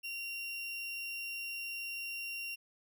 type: tone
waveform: 35% pulse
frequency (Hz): 2759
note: F7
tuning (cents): -22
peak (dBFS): -37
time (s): 0.03-2.56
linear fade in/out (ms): 20
effects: none